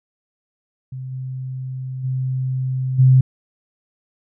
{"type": "tone with level steps", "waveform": "sine", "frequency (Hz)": 130, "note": "C3", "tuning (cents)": -11, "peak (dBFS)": [-27, -25, -19, -8], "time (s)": [0.92, 3.21], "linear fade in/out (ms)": 5, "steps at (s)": [1.11, 2.03, 2.98], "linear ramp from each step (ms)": 20, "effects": []}